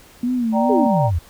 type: tone with vibrato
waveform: sine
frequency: 236.3 Hz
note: A#3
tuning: 24 cents sharp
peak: -17 dBFS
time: 0.23-0.87 s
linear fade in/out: 5 ms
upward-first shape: sine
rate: 2.5 Hz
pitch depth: 120 cents each way
type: chord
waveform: sine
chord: G minor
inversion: second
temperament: equal with one note detuned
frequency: 587.3 / 775.4 / 932.3 Hz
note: D5 / G5 / Bb5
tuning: 0 / -19 / 0 cents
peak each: -20 / -22 / -22 dBFS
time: 0.52-1.11 s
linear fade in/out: 50 ms
type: exponential sweep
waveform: sine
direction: down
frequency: 462.6 to 75.7 Hz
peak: -16 dBFS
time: 0.69-1.19 s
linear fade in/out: 10 ms
effects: pink hiss -47 dBFS RMS until 1.29 s